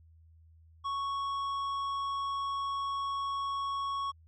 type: tone with tanh clipping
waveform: sine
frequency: 1108.7 Hz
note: C#6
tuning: in tune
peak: -33 dBFS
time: 0.84-4.12 s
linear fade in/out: 20 ms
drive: 9 dB
effects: added 81 Hz sine -56 dBFS peak until 4.27 s